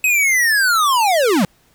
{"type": "linear sweep", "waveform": "square", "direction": "down", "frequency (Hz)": [2565, 158.9], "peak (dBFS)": -13, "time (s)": [0.04, 1.45], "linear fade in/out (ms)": 2, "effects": ["pink hiss -56 dBFS RMS until 1.74 s"]}